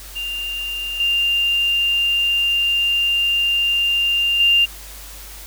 sine tone with level steps, 2794 Hz, F7, in tune, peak -23 / -15 / -11 dBFS, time 0.15-4.66 s, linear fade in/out 20 ms, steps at 1 / 4.4 s, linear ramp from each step 2 ms, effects added 50 Hz sine -38 dBFS peak until 5.46 s + white hiss -38 dBFS RMS until 5.46 s

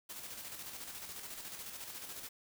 white noise with tremolo, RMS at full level -45 dBFS, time 0.09-2.29 s, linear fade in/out 10 ms, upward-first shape square, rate 14 Hz, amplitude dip 40%, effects none

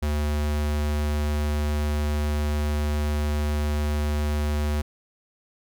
square tone, 74.4 Hz, D2, 23 cents sharp, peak -23 dBFS, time 0.02-4.82 s, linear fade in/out 10 ms, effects none

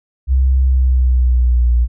sine tone with pitch glide, 65.41 to 59.64 Hz, C2 to A#1, 0 to +40 cents, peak -9 dBFS, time 0.27-1.88 s, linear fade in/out 50 ms, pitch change -160 cents, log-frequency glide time 0.61-1.75 s, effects none

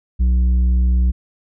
sine tone with tanh clipping, 61.74 Hz, B1, in tune, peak -13 dBFS, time 0.19-1.12 s, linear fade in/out 20 ms, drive 6 dB, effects none

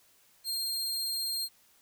sawtooth tone, 4205 Hz, C8, 8 cents sharp, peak -28 dBFS, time 0.44-1.49 s, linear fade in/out 50 ms, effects white hiss -64 dBFS RMS until 1.81 s

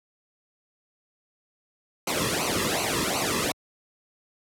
pink noise with flanger, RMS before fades -26 dBFS, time 2.07-3.52 s, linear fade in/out 5 ms, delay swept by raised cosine 0.57 to 1.37 ms, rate 2.7 Hz, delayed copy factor -1, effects high-pass 60 Hz 12 dB/octave + low-pass 12000 Hz 12 dB/octave

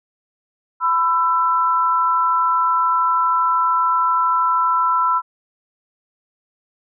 sine tone pair together, 1001.1 / 1334 Hz, B5 / E6, +23 / +20 cents, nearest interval perfect fourth, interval 497 cents, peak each -17 dBFS, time 0.8-5.22 s, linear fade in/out 50 ms, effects none

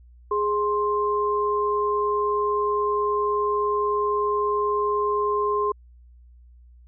sine tone pair together, 415.3 / 1051.6 Hz, G#4 / C6, 0 / +8 cents, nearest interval octave + major third, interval 1608 cents, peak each -23 dBFS, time 0.31-5.72 s, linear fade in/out 5 ms, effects added 60 Hz sine -47 dBFS peak until 6.87 s

